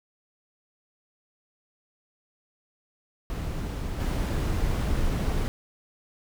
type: noise with level steps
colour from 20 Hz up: brown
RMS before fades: -31 / -26 dBFS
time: 3.3-5.48 s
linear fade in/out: 0 ms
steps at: 3.99 s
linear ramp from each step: 20 ms
effects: none